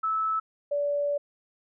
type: tone pair in turn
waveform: sine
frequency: 1306 / 577.1 Hz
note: E6 / D5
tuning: -17 / -30 cents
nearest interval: octave + major second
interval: 1413 cents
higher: first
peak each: -24 dBFS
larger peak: neither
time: 0.03-0.4 / 0.71-1.18 s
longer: second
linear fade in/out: 10 ms
effects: none